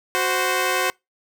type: tone pair together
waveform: 10% pulse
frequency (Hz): 370 / 520.2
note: F#4 / C5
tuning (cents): 0 / -10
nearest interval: tritone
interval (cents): 590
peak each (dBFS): -14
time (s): 0.15-0.9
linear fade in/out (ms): 0
effects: noise-tail reverb RT60 0.2 s tail -26 dB re dry